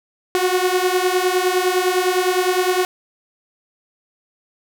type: beating tone pair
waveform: sawtooth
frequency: 361.5 / 371.3 Hz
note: F#4 / F#4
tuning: -40 / +6 cents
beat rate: 9.8 Hz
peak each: -15 dBFS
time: 0.35-2.85 s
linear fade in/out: 0 ms
effects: none